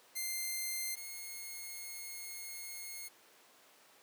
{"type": "tone pair in turn", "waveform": "5% pulse", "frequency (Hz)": [2093, 2161], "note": ["C7", "C#7"], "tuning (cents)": [0, -45], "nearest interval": "minor second", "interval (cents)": 55, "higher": "second", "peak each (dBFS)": [-26, -33], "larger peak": "first", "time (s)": [[0.15, 0.96], [0.96, 3.09]], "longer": "second", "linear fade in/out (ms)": 20, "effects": ["pink hiss -62 dBFS RMS until 4.02 s", "high-pass 400 Hz 12 dB/octave"]}